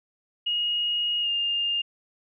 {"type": "tone with pitch glide", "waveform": "sine", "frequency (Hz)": [2875, 2814], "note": ["F7", "F7"], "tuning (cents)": [50, 12], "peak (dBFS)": -23, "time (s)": [0.46, 1.82], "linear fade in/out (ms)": 10, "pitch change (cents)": -38, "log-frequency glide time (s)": [1.21, 1.29], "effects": []}